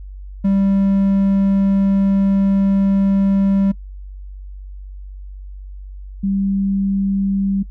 triangle / sine tone pair in turn, 196 / 196 Hz, G3 / G3, 0 / 0 cents, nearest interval unison, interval 0 cents, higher neither, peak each -10 / -15 dBFS, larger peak first, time 0.44-3.72 / 6.23-7.63 s, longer first, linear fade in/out 10 ms, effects noise-tail reverb RT60 0.1 s tail -22 dB re dry + added 48 Hz sine -30 dBFS peak until 7.7 s

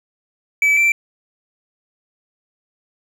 triangle tone pair in turn, 2300 / 2342 Hz, D7 / D7, -37 / -5 cents, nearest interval unison, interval 32 cents, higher second, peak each -10 dBFS, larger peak neither, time 0.62-0.77 / 0.77-0.92 s, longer neither, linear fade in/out 2 ms, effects none

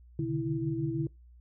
sine tone cluster, 126.5 / 144.9 / 151 / 329.1 Hz, B2 / D3 / D3 / E4, +42 / -23 / +48 / -3 cents, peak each -36 / -34 / -37 / -32 dBFS, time 0.19-1.07 s, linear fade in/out 2 ms, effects noise-tail reverb RT60 0.2 s tail -24 dB re dry + added 60 Hz sine -52 dBFS peak until 1.4 s

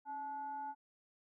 sine tone with frequency modulation, 863 Hz, A5, 34 cents flat, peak -40 dBFS, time 0.05-0.75 s, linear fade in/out 50 ms, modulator 589 Hz, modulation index 0.32, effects none

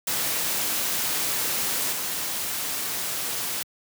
white noise with level steps, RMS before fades -26 / -29 dBFS, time 0.07-3.63 s, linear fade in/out 5 ms, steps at 1.92 s, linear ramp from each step 10 ms, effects high-pass 100 Hz 12 dB/octave

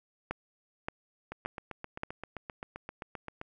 two click trains, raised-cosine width 0.5 ms, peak -18 / -24 dBFS, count 4 / 17, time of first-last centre 0.31-2.034 / 1.32-3.414 s, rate 1.74 / 7.64 Hz, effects none

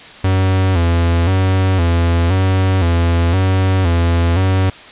45% pulse tone with vibrato, 89.5 Hz, F2, 43 cents sharp, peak -11 dBFS, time 0.24-4.7 s, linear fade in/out 5 ms, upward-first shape square, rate 0.97 Hz, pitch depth 92 cents each way, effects white hiss -36 dBFS RMS until 4.91 s + resampled to 8000 Hz

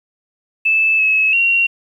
sine tone with pitch steps, 2626 / 2581 / 2747 Hz, E7 / E7 / F7, -7 / -37 / -29 cents, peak -11 dBFS, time 0.65-1.67 s, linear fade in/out 10 ms, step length 340 ms, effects 8-bit

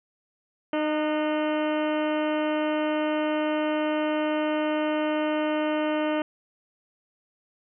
harmonic tone with a mistuned harmonic, 305.9 Hz, D#4, 29 cents flat, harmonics 1 / 2 / 3 / 4 / 5 / 6 / 7 / 8 / 9 / 10, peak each -26 / -27 / -34 / -37 / -38 / -41 / -42 / -45 / -42 / -42 dBFS, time 0.73-6.22 s, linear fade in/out 2 ms, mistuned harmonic 5, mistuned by -46 cents, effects none

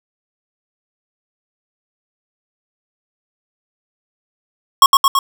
square tone with echo, 1092 Hz, C#6, 26 cents flat, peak -3 dBFS, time 4.82-4.86 s, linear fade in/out 2 ms, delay 110 ms, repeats 3, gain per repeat -3 dB, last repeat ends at 5.19 s, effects none

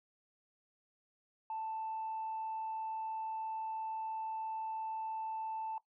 sine tone, 883 Hz, A5, 6 cents sharp, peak -36 dBFS, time 1.5-5.78 s, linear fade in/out 2 ms, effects noise-tail reverb RT60 0.1 s tail -17 dB re dry + tanh soft clip ceiling -33 dBFS

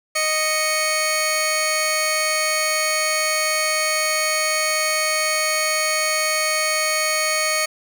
15% pulse tone pair together, 622.3 / 2218 Hz, D#5 / C#7, 0 / 0 cents, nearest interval octave + minor seventh, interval 2200 cents, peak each -15 dBFS, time 0.15-7.66 s, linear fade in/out 10 ms, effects none

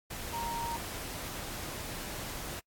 sine tone in noise, 932.3 Hz, A#5, in tune, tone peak -34 dBFS, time 0.33-0.77 s, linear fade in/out 10 ms, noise pink, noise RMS -40 dBFS, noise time 0.1-2.6 s, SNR +3 dB, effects noise-tail reverb RT60 0.1 s tail -25 dB re dry + AAC 64 kbps

